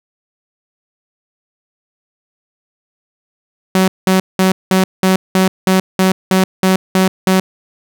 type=tone bursts; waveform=sawtooth; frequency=188 Hz; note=F#3; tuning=28 cents sharp; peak=-5 dBFS; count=12; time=3.75-7.4 s; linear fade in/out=2 ms; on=130 ms; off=190 ms; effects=none